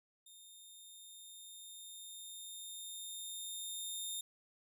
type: tone with level ramp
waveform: 15% pulse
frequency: 3647 Hz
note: A#7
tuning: 39 cents flat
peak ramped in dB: -49 to -32 dBFS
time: 0.26-4.21 s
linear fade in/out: 5 ms
effects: none